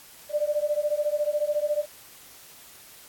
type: beating tone pair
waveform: sine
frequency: 587.3 / 601.3 Hz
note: D5 / D5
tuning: 0 / +41 cents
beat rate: 14 Hz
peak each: -26 dBFS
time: 0.29-1.86 s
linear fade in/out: 50 ms
effects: white hiss -49 dBFS RMS until 3.08 s + AAC 64 kbps